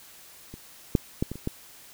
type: clicks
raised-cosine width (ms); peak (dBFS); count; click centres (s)
3; -27 / -6 / -11 / -20 / -26 / -14; 6; 0.54 / 0.952 / 1.225 / 1.316 / 1.356 / 1.474
effects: white hiss -50 dBFS RMS until 1.93 s